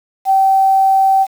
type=tone with quantisation; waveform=sine; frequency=773 Hz; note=G5; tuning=24 cents flat; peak=-8 dBFS; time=0.25-1.27 s; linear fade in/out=50 ms; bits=6; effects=none